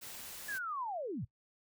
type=noise; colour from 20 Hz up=white; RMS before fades=-47 dBFS; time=0.01-0.59 s; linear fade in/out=20 ms
type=linear sweep; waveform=sine; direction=down; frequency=1727 to 80.5 Hz; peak=-36 dBFS; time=0.48-1.25 s; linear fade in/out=10 ms
effects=noise-tail reverb RT60 0.1 s tail -17 dB re dry